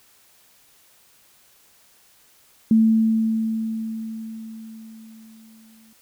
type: tone with exponential decay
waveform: sine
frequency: 222.3 Hz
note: A3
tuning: 18 cents sharp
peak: -11 dBFS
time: 2.71-5.93 s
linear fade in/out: 2 ms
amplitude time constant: 700 ms
effects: white hiss -56 dBFS RMS until 6.01 s